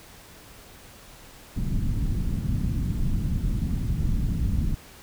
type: low-pass noise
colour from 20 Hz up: pink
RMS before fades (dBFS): -25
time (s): 1.56-4.75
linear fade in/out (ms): 10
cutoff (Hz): 220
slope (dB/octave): 24
effects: pink hiss -48 dBFS RMS until 5.02 s